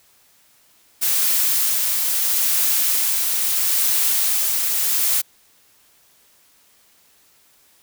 blue noise with tremolo, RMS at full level -18 dBFS, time 1.01-5.22 s, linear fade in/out 20 ms, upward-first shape sine, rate 0.76 Hz, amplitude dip 25%, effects white hiss -56 dBFS RMS until 7.82 s

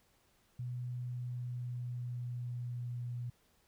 sine tone with pitch glide, 123.47 to 121.42 Hz, B2 to B2, 0 to -29 cents, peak -37 dBFS, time 0.59-3.3 s, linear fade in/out 5 ms, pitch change -29 cents, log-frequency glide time 1.02-3.06 s, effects pink hiss -71 dBFS RMS until 3.67 s

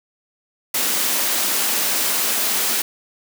white high-pass noise, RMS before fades -20 dBFS, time 0.74-2.82 s, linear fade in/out 5 ms, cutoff 180 Hz, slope 48 dB/octave, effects none

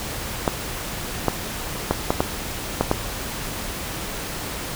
clicks, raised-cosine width 1 ms, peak -3 dBFS, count 7, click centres 0.478 / 1.283 / 1.91 / 2.105 / 2.205 / 2.81 / 2.914 s, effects pink hiss -30 dBFS RMS until 4.75 s

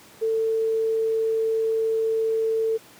sine tone, 446.2 Hz, A4, 24 cents sharp, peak -20 dBFS, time 0.21-2.78 s, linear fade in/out 20 ms, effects pink hiss -49 dBFS RMS until 2.99 s + high-pass 150 Hz 12 dB/octave

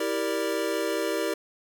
square chord, E half-diminished seventh, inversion none, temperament equal with one note detuned, 327 / 392 / 466.2 / 587.3 Hz, E4 / G4 / Bb4 / D5, -14 / 0 / 0 / 0 cents, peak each -32 dBFS, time 0-1.34 s, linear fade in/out 5 ms, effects none

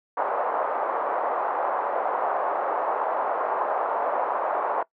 pink band-pass noise, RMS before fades -26 dBFS, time 0.17-4.83 s, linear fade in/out 5 ms, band 570 to 1100 Hz, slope 24 dB/octave, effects noise-tail reverb RT60 0.1 s tail -21 dB re dry

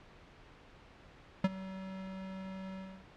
square tone with ADSR envelope, 190 Hz, F#3, 46 cents sharp, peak -23 dBFS, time 1.44-3.07 s, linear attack 5 ms, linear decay 33 ms, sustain -19 dB, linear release 310 ms, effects pink hiss -57 dBFS RMS until 3.16 s + low-pass 3000 Hz 12 dB/octave

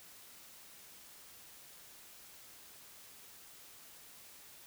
silence, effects white hiss -56 dBFS RMS until 4.66 s

